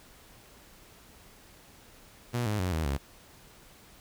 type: tone with pitch steps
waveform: sawtooth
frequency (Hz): 120.8 / 105.16 / 91.55 / 79.7 / 69.38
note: B2 / G#2 / F#2 / D#2 / C#2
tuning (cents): -38 / +22 / -18 / +42 / +2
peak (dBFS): -24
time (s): 2.33-2.98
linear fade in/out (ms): 20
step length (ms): 130
effects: pink hiss -55 dBFS RMS until 4 s